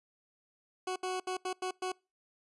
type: tone bursts at uneven times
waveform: 20% pulse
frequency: 370 Hz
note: F#4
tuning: in tune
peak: -28 dBFS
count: 6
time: 0.87-0.96 / 1.03-1.2 / 1.27-1.37 / 1.45-1.53 / 1.62-1.71 / 1.82-1.92 s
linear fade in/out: 5 ms
effects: noise-tail reverb RT60 0.3 s tail -26 dB re dry + resampled to 24000 Hz